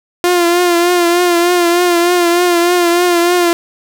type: tone with vibrato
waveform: sawtooth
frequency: 349.2 Hz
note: F4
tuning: in tune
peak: -5 dBFS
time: 0.24-3.53 s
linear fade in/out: 0 ms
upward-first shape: triangle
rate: 3.3 Hz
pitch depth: 49 cents each way
effects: none